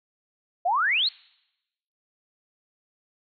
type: exponential sweep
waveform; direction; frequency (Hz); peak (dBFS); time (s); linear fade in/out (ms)
sine; up; 659.3 to 4463; -20; 0.65-1.09; 10
effects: noise-tail reverb RT60 0.9 s tail -26 dB re dry